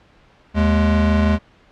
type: tone pair together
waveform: square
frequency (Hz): 78.66 / 210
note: D#2 / G#3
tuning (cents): +19 / +19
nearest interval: octave + perfect fourth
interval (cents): 1700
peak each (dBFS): -17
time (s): 0.54-1.39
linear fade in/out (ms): 50
effects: pink hiss -52 dBFS RMS until 1.71 s + low-pass 3000 Hz 12 dB/octave